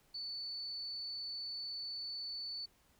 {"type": "tone", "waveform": "sine", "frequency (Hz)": 4482, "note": "C#8", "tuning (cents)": 18, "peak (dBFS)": -40, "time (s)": [0.14, 2.66], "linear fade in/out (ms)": 10, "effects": ["pink hiss -70 dBFS RMS until 2.99 s"]}